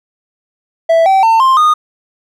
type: tone with pitch steps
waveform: triangle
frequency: 659.3 / 770.6 / 900.6 / 1052.6 / 1230.3 Hz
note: E5 / G5 / A5 / C6 / D#6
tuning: 0 / -30 / +40 / +10 / -20 cents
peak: -4 dBFS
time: 0.89-1.74 s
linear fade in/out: 10 ms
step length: 170 ms
effects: none